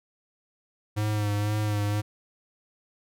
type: tone with vibrato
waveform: square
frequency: 104.7 Hz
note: G#2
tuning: 15 cents sharp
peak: -25 dBFS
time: 0.96-2.02 s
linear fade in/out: 20 ms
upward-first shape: sine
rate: 2 Hz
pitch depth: 32 cents each way
effects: none